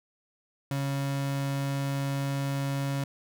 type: tone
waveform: 35% pulse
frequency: 138.59 Hz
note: C#3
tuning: in tune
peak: -26 dBFS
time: 0.71-3.04 s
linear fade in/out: 2 ms
effects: none